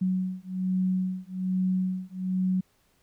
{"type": "beating tone pair", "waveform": "sine", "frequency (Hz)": [185, 186.2], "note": ["F#3", "F#3"], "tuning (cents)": [0, 11], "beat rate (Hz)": 1.2, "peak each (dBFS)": -28, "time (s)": [0.01, 2.61], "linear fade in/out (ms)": 10, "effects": ["pink hiss -67 dBFS RMS until 3.02 s"]}